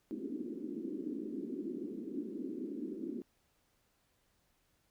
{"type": "band-pass noise", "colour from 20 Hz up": "white", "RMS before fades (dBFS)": -41, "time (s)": [0.11, 3.22], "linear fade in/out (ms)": 0, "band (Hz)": [220, 360], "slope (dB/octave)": 48, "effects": ["pink hiss -75 dBFS RMS until 4.9 s"]}